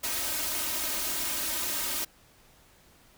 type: noise with comb filter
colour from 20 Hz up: white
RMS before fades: -31 dBFS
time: 0.03-2.05 s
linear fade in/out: 10 ms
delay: 3.2 ms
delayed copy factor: +1
effects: pink hiss -59 dBFS RMS until 3.17 s